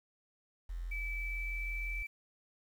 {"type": "tone", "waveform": "sine", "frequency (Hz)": 43, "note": "F1", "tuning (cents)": -26, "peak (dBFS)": -37, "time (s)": [0.69, 2.03], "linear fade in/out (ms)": 10}
{"type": "tone with pitch glide", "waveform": "sine", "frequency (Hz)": [2306, 2321], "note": ["D7", "D7"], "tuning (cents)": [-32, -21], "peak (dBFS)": -38, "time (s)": [0.91, 2.07], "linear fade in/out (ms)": 10, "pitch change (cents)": 11, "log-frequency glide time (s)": [1.03, 1.95]}
{"effects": ["10-bit"]}